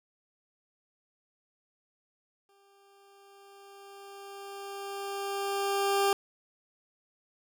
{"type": "tone with exponential growth", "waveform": "20% pulse", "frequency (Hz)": 397, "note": "G4", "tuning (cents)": 22, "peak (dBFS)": -18, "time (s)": [2.49, 6.13], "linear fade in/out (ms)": 1, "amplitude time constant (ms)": 790, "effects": []}